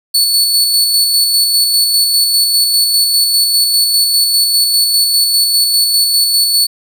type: tone with tremolo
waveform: sawtooth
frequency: 4441 Hz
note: C#8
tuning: 2 cents sharp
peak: -5 dBFS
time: 0.14-6.67 s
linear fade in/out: 10 ms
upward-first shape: square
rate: 5 Hz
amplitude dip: 30%
effects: none